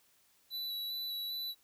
square tone with vibrato, 3951 Hz, B7, in tune, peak -37 dBFS, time 0.5-1.55 s, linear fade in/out 50 ms, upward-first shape square, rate 2.5 Hz, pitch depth 11 cents each way, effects white hiss -69 dBFS RMS until 1.63 s

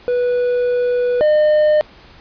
triangle tone pair in turn, 490.8 / 607.1 Hz, B4 / D#5, -11 / -43 cents, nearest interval major third, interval 368 cents, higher second, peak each -12 / -8 dBFS, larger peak second, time 0.08-1.21 / 1.21-1.81 s, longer first, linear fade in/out 0 ms, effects pink hiss -44 dBFS RMS until 2.2 s + resampled to 11025 Hz

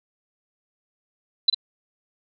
sine tone with echo, 4000 Hz, B7, 21 cents sharp, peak -12 dBFS, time 1.48-1.5 s, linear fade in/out 5 ms, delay 46 ms, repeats 1, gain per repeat -7 dB, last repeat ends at 1.546 s, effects none

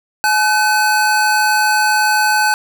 square tone pair together, 849.7 / 1516 Hz, G#5 / F#6, +39 / +42 cents, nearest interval minor seventh, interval 1003 cents, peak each -15 dBFS, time 0.24-2.54 s, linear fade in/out 0 ms, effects none

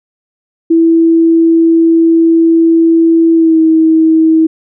sine tone with pitch glide, 329.6 to 320.6 Hz, E4 to E4, 0 to -48 cents, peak -4 dBFS, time 0.7-4.47 s, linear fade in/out 10 ms, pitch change -48 cents, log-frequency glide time 3.34-3.59 s, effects none

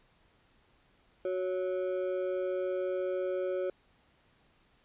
triangle ring-modulated tone, 461.9 Hz, A#4, 16 cents flat, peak -25 dBFS, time 1.25-3.7 s, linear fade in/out 2 ms, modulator 92.9 Hz, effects pink hiss -67 dBFS RMS until 4.84 s + resampled to 8000 Hz

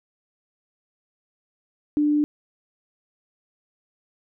sine tone, 296.5 Hz, D4, 17 cents sharp, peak -17 dBFS, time 1.97-2.24 s, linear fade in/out 0 ms, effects none

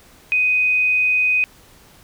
sine tone, 2500 Hz, D#7, 8 cents sharp, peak -14 dBFS, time 0.32-1.44 s, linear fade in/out 0 ms, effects pink hiss -49 dBFS RMS until 2.03 s

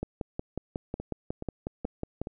two click trains, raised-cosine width 2 ms, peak -18 / -22 dBFS, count 13 / 4, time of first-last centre 0.03-2.216 / 1-2.271 s, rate 5.49 / 2.36 Hz, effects none

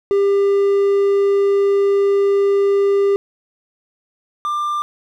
triangle tone pair in turn, 398.7 / 1190.3 Hz, G4 / D6, +29 / +23 cents, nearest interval octave + perfect fifth, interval 1894 cents, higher second, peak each -10 / -16 dBFS, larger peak first, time 0.11-3.16 / 4.45-4.82 s, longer first, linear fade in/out 0 ms, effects none

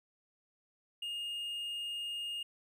triangle tone, 2840 Hz, F7, 28 cents sharp, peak -35 dBFS, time 1.02-2.43 s, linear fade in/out 5 ms, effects none

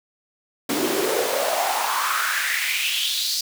pink noise with high-pass filter sweep, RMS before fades -23 dBFS, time 0.69-3.41 s, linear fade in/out 5 ms, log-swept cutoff 270 to 4800 Hz, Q 4.6, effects none

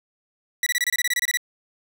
sawtooth tone bursts, 1952 Hz, B6, 21 cents flat, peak -16 dBFS, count 13, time 0.63-1.372 s, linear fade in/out 2 ms, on 34 ms, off 25 ms, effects none

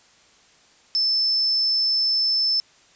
sine tone, 5274 Hz, E8, in tune, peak -18 dBFS, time 0.95-2.6 s, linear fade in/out 0 ms, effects white hiss -55 dBFS RMS until 2.95 s + resampled to 16000 Hz

